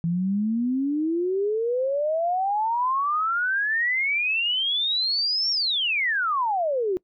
sine exponential two-way sweep, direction up then down, 164.9 to 5588 to 353 Hz, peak -21 dBFS, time 0.04-6.97 s, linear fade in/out 0 ms, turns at 5.51 s, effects noise-tail reverb RT60 0.1 s tail -23 dB re dry

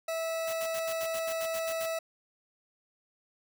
40% pulse tone, 653 Hz, E5, 17 cents flat, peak -30 dBFS, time 0.08-1.99 s, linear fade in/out 5 ms
white noise bursts, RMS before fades -41 dBFS, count 11, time 0.47-1.863 s, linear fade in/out 10 ms, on 63 ms, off 70 ms
effects none

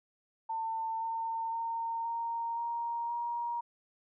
sine tone with pitch steps, 898 / 907.4 / 916.9 / 926.5 / 936.1 / 945.9 Hz, A5 / A#5 / A#5 / A#5 / A#5 / A#5, +35 / -47 / -29 / -11 / +7 / +25 cents, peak -32 dBFS, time 0.49-3.61 s, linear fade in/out 10 ms, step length 520 ms, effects none

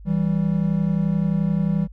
triangle tone pair together, 162.7 / 194.17 Hz, E3 / G3, -22 / -16 cents, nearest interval minor third, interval 306 cents, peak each -19 dBFS, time 0.05-1.88 s, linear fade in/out 50 ms, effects added 50 Hz sine -38 dBFS peak until 1.92 s

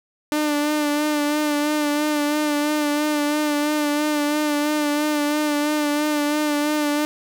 sawtooth tone with vibrato, 297.4 Hz, D4, 22 cents sharp, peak -15 dBFS, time 0.32-7.05 s, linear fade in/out 0 ms, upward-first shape sine, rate 3 Hz, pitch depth 33 cents each way, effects none

